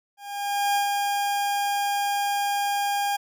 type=tone with ADSR envelope; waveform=40% pulse; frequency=809 Hz; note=G#5; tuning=46 cents flat; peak=-19 dBFS; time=0.17-3.17 s; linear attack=580 ms; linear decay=110 ms; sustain=-3 dB; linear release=14 ms; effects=none